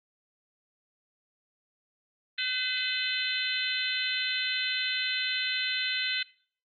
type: harmonic tone with a mistuned harmonic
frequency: 508 Hz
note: B4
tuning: 49 cents sharp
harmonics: 3 / 4 / 5 / 6 / 7 / 8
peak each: -35 / -35 / -35 / -35 / -35 / -35 dBFS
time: 2.38-6.23 s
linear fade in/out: 5 ms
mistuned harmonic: 5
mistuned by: +23 cents
effects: noise-tail reverb RT60 0.5 s tail -22 dB re dry + Opus 24 kbps